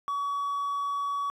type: tone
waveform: triangle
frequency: 1132 Hz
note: C#6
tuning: 36 cents sharp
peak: -25 dBFS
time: 0.08-1.3 s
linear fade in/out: 0 ms
effects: tanh soft clip ceiling -21 dBFS